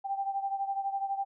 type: beating tone pair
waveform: sine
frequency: 785 / 797 Hz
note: G5 / G5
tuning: +2 / +28 cents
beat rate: 12 Hz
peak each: -31 / -36 dBFS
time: 0.04-1.25 s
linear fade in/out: 20 ms
effects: none